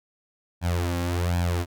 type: tone with flanger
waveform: sawtooth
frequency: 87.31 Hz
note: F2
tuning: in tune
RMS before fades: -25 dBFS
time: 0.61-1.66 s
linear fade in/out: 50 ms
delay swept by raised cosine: 1.2 to 3.7 ms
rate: 1.3 Hz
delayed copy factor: +0.8
effects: none